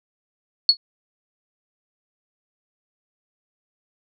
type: tone with exponential decay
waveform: sine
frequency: 4372 Hz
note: C#8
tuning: 25 cents flat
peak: -5 dBFS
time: 0.69-0.77 s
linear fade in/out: 1 ms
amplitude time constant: 16 ms
effects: none